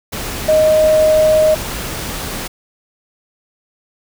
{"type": "tone in noise", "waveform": "sine", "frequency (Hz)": 622.3, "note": "D#5", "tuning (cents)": 0, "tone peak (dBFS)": -8, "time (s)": [0.48, 1.55], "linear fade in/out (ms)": 10, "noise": "pink", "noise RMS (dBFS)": -24, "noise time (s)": [0.12, 2.48], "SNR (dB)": 13, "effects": []}